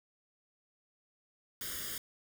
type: noise with comb filter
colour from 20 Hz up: white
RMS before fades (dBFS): -40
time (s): 1.61-1.98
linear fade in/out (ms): 2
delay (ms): 0.59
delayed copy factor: +1
effects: none